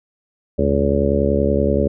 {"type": "harmonic tone with a mistuned harmonic", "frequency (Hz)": 70.5, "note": "C#2", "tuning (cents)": 30, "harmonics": [1, 2, 3, 4, 5, 6, 7, 8], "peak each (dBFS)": [-21, -26, -21, -24, -25, -21, -25, -21], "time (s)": [0.58, 1.88], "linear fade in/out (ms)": 10, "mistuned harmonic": 1, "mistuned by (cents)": 140, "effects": []}